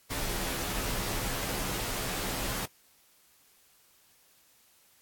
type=noise with comb filter; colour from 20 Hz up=pink; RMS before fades=-33 dBFS; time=0.1-2.66 s; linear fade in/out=10 ms; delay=13 ms; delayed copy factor=-0.75; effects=white hiss -63 dBFS RMS until 5.01 s + AAC 64 kbps